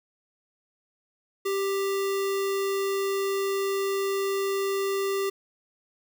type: tone with sample-and-hold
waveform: sine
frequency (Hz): 392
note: G4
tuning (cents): 0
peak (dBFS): -24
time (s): 1.45-5.3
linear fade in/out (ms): 10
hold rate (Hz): 1575
effects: none